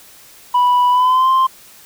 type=tone with pitch glide; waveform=sine; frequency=985 to 1049.6 Hz; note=B5 to C6; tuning=-5 to +5 cents; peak=-7 dBFS; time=0.54-1.47 s; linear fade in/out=10 ms; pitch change=+110 cents; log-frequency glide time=0.9-1.3 s; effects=tanh soft clip ceiling -9 dBFS + white hiss -43 dBFS RMS until 1.85 s